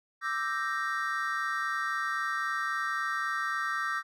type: chord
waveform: triangle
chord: E half-diminished seventh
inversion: third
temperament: equal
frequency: 1174.7 / 1318.5 / 1568 / 1864.7 Hz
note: D6 / E6 / G6 / Bb6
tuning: 0 / 0 / 0 / 0 cents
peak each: -33 dBFS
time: 0.21-4.03 s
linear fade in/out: 50 ms
effects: none

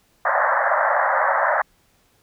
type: band-pass noise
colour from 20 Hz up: pink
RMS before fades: -19 dBFS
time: 0.25-1.62 s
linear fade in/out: 5 ms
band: 550 to 1900 Hz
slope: 96 dB/octave
effects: pink hiss -61 dBFS RMS until 2.22 s

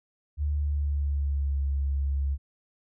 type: tone with pitch glide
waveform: sine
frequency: 73.5 to 69.37 Hz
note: D2 to C#2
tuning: +2 to +2 cents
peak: -24 dBFS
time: 0.37-2.38 s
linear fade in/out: 50 ms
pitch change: -100 cents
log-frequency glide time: 0.52-1.59 s
effects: none

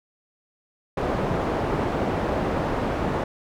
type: low-pass noise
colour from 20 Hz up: white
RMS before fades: -25 dBFS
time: 0.97-3.24 s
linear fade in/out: 5 ms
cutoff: 680 Hz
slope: 12 dB/octave
effects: none

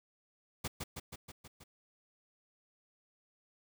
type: noise with echo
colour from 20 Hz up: pink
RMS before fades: -37 dBFS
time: 0.64-0.68 s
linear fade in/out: 10 ms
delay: 160 ms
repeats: 6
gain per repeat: -3 dB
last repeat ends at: 1.64 s
effects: none

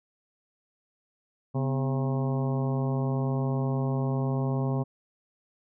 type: harmonic tone with a mistuned harmonic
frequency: 134.9 Hz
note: C#3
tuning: 47 cents flat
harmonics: 1 / 2 / 3 / 4 / 5 / 6 / 7 / 8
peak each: -26 / -32 / -36 / -38 / -40 / -42 / -43 / -44 dBFS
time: 1.54-4.84 s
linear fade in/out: 20 ms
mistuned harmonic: 2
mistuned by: -93 cents
effects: none

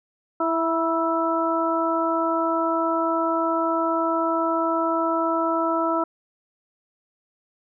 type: harmonic tone with a mistuned harmonic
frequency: 329.6 Hz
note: E4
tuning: in tune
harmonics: 1 / 2 / 3 / 4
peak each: -25 / -25 / -27 / -25 dBFS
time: 0.4-6.04 s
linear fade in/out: 5 ms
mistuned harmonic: 3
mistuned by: -25 cents
effects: none

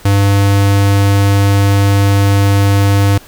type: tone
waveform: square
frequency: 99.7 Hz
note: G2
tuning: 30 cents sharp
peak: -8 dBFS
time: 0.05-3.18 s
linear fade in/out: 5 ms
effects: pink hiss -39 dBFS RMS until 3.27 s

